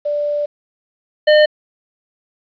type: tone pair in turn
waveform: sine / square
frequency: 587.3 / 606.3 Hz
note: D5 / D#5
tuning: 0 / -45 cents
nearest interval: minor second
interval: 55 cents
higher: second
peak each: -16 / -8 dBFS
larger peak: second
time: 0.05-0.46 / 1.27-1.46 s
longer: first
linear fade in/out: 10 ms
effects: resampled to 11025 Hz + 8-bit